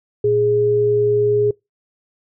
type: tone pair together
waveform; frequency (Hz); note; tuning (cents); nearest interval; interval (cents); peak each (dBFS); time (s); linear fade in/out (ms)
sine; 116.54 / 415.3; A#2 / G#4; 0 / 0; octave + minor seventh; 2200; -24 / -13; 0.24-1.51; 5
effects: noise-tail reverb RT60 0.2 s tail -24 dB re dry